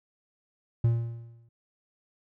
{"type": "tone with exponential decay", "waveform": "triangle", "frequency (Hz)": 116.54, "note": "A#2", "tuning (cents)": 0, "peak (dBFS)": -16, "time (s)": [0.84, 1.49], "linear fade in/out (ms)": 5, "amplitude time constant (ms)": 140, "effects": []}